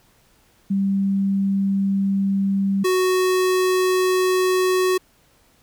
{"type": "tone pair in turn", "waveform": ["sine", "square"], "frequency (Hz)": [196, 370], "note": ["G3", "F#4"], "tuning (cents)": [0, 0], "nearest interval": "major seventh", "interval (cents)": 1100, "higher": "second", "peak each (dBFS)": [-17, -17], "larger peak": "neither", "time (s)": [[0.7, 2.84], [2.84, 4.98]], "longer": "neither", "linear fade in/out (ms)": 10, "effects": ["pink hiss -58 dBFS RMS until 5.62 s"]}